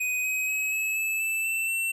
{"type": "tone with pitch steps", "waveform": "square", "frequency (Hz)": [2500, 2528, 2555, 2584, 2612, 2641, 2670, 2700], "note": ["D#7", "D#7", "D#7", "E7", "E7", "E7", "E7", "E7"], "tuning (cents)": [8, 27, 45, -35, -17, 3, 22, 41], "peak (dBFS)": -26, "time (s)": [0, 1.92], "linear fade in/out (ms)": 10, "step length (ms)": 240, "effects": []}